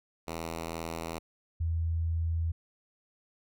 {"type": "tone pair in turn", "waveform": ["5% pulse", "sine"], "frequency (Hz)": [82.41, 82.41], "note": ["E2", "E2"], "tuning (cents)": [0, 0], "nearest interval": "unison", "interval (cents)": 0, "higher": "neither", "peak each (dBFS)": [-24, -27], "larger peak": "first", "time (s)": [[0.27, 1.19], [1.6, 2.52]], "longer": "neither", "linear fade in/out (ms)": 10, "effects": []}